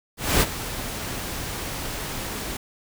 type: noise with ADSR envelope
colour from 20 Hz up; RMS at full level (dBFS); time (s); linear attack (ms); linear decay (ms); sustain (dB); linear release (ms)
pink; -18; 0.17-2.57; 240; 45; -13; 5
effects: none